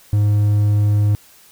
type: tone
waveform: triangle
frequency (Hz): 103.83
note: G#2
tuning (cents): 0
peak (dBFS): -10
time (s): 0.13-1.15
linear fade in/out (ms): 0
effects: white hiss -48 dBFS RMS until 1.51 s